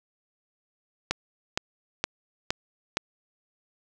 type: click train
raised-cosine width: 0.2 ms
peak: -7 dBFS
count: 5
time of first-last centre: 1.11-2.97 s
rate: 2.15 Hz
effects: none